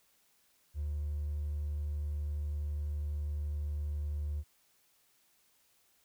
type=tone with hard clipping; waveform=triangle; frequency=74 Hz; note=D2; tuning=14 cents sharp; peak=-33 dBFS; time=0.74-4.44 s; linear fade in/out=50 ms; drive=3 dB; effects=white hiss -70 dBFS RMS until 6.04 s